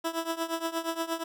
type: tone with tremolo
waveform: 15% pulse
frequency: 329.6 Hz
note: E4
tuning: in tune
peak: -20 dBFS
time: 0.04-1.24 s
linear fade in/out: 10 ms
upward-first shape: triangle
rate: 8.5 Hz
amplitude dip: 90%
effects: none